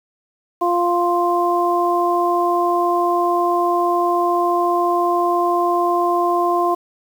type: harmonic tone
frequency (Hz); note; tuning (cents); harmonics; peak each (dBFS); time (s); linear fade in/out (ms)
349.2; F4; 0; 1 / 2 / 3; -19 / -19 / -19; 0.61-6.75; 10
effects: 7-bit